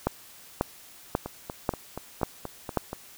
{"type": "two click trains", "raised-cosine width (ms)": 1, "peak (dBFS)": [-9, -19], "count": [6, 8], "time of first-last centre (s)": [[0.07, 2.773], [1.26, 2.931]], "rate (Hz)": [1.85, 4.19], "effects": ["white hiss -50 dBFS RMS until 3.17 s"]}